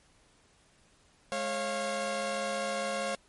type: tone cluster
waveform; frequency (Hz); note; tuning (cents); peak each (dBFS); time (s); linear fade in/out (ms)
sawtooth; 209.7 / 545 / 695; G#3 / C#5 / F5; +17 / -29 / -9; -36 / -29 / -32; 1.32-3.15; 0
effects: pink hiss -64 dBFS RMS until 3.28 s + MP3 48 kbps